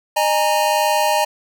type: chord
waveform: square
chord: D# suspended fourth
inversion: none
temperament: equal with one note detuned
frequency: 610.9 / 830.6 / 932.3 Hz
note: D#5 / G#5 / A#5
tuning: -32 / 0 / 0 cents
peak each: -20 dBFS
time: 0.16-1.25 s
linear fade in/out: 10 ms
effects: none